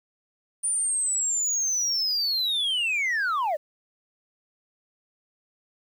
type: linear sweep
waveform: sine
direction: down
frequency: 9410 to 554.4 Hz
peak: -20 dBFS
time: 0.63-3.57 s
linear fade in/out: 20 ms
effects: tanh soft clip ceiling -22 dBFS + 9-bit